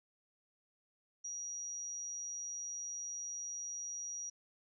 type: tone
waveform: sine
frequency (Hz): 5760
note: F#8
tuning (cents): -47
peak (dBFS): -40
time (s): 1.24-4.3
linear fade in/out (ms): 10
effects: none